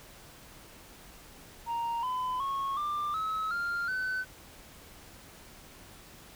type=tone with pitch steps; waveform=sine; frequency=932.3 / 1010.8 / 1096 / 1188.3 / 1288.4 / 1396.9 / 1514.5 Hz; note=A#5 / B5 / C#6 / D6 / E6 / F6 / F#6; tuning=0 / +40 / -20 / +20 / -40 / 0 / +40 cents; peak=-27 dBFS; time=1.66-4.25 s; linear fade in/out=50 ms; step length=370 ms; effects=tanh soft clip ceiling -29 dBFS + pink hiss -52 dBFS RMS until 6.35 s